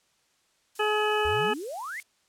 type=noise; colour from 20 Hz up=violet; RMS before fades=-40 dBFS; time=0.75-2.03 s; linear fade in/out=5 ms
type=harmonic tone; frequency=424.1 Hz; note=G#4; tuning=36 cents sharp; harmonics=1 / 2 / 3 / 4 / 6 / 7; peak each=-26 / -29 / -31 / -32 / -34 / -34 dBFS; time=0.79-1.54 s; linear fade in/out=10 ms
type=exponential sweep; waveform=sine; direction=up; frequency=69.3 to 2217 Hz; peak=-33 dBFS; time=1.25-2 s; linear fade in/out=0 ms
effects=white hiss -68 dBFS RMS until 2.28 s + low-pass 8000 Hz 12 dB/octave